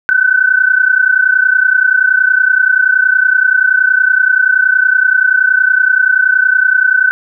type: tone pair together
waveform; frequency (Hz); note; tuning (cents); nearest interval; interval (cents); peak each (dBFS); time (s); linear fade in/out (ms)
sine; 1498 / 1528.6; F#6 / G6; +21 / -44; unison; 35; -10; 0.09-7.11; 0
effects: none